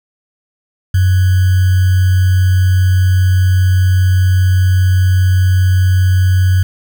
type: tone with sample-and-hold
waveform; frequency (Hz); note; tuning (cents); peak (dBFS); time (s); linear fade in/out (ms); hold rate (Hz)
sine; 92.5; F#2; 0; -7; 0.94-6.63; 5; 1575
effects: none